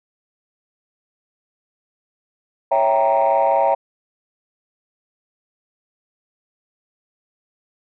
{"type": "chord", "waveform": "sine", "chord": "C# diminished seventh", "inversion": "none", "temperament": "equal", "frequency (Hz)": [554.4, 659.3, 784, 932.3], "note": ["C#5", "E5", "G5", "Bb5"], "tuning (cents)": [0, 0, 0, 0], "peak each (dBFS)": -18, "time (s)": [2.71, 3.75], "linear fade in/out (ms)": 10, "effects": ["tanh soft clip ceiling -8 dBFS"]}